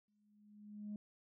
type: tone with exponential growth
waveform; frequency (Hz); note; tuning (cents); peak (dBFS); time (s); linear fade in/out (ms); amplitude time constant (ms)
sine; 208.6; G#3; +8; -39; 0.08-0.96; 2; 190
effects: tanh soft clip ceiling -39 dBFS